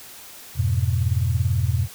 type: chord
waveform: sine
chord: F diminished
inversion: none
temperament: just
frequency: 87.31 / 104.77 / 125.72 Hz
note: F2 / Ab2 / Cb3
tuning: 0 / +16 / +31 cents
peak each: -22 / -23 / -23 dBFS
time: 0.55-1.88 s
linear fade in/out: 50 ms
effects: white hiss -42 dBFS RMS until 1.94 s